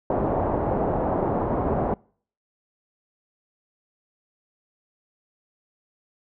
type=low-pass noise; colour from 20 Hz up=white; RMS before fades=-24 dBFS; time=0.1-1.94 s; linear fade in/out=2 ms; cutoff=800 Hz; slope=24 dB/octave; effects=noise-tail reverb RT60 0.5 s tail -26 dB re dry